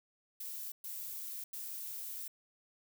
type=noise bursts at uneven times; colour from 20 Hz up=violet; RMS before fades=-43 dBFS; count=3; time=0.4-0.72 / 0.84-1.44 / 1.53-2.28 s; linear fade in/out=5 ms; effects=none